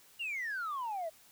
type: exponential sweep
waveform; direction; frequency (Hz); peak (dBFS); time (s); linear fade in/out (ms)
sine; down; 2897 to 622.3; -33; 0.19-1.1; 20
effects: tanh soft clip ceiling -32 dBFS + white hiss -61 dBFS RMS until 1.31 s